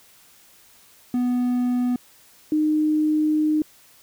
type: tone pair in turn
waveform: triangle / sine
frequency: 246.9 / 306.6 Hz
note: B3 / D#4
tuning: 0 / -25 cents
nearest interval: major third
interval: 375 cents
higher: second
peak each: -17 dBFS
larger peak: neither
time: 1.14-1.96 / 2.52-3.62 s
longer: second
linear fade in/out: 2 ms
effects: white hiss -53 dBFS RMS until 4.02 s